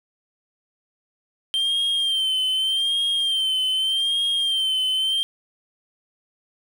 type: tone with vibrato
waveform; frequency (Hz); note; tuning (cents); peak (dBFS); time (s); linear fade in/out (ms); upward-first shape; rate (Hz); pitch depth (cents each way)
triangle; 3148; G7; +7; -18; 1.54-5.23; 0; sine; 0.83; 57
effects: 8-bit